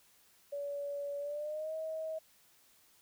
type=tone with pitch glide; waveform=sine; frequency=570 to 636.1 Hz; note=C#5 to D#5; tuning=+48 to +38 cents; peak=-36 dBFS; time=0.52-2.19 s; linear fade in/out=10 ms; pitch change=+190 cents; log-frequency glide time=1.19-1.74 s; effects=white hiss -66 dBFS RMS until 3.01 s